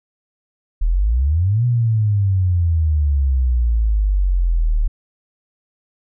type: exponential two-way sweep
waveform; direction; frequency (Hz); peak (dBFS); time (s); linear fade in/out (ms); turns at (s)
sine; up then down; 36.86 to 123.47 to 36.86; -13; 0.81-4.88; 10; 1.65
effects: none